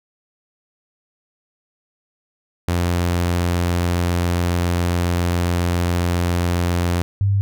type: tone pair in turn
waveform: sawtooth / sine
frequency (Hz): 87.31 / 99.43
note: F2 / G2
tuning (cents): 0 / +25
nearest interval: major second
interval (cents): 225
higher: second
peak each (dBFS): -13 / -14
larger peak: first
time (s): 2.68-7.02 / 7.21-7.41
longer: first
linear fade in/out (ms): 0
effects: none